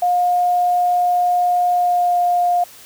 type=tone with pitch glide; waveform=sine; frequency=713 to 707.3 Hz; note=F5 to F5; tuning=+36 to +22 cents; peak=-13 dBFS; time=0.02-2.64 s; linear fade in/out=5 ms; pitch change=-14 cents; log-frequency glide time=1.71-2.17 s; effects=white hiss -42 dBFS RMS until 2.85 s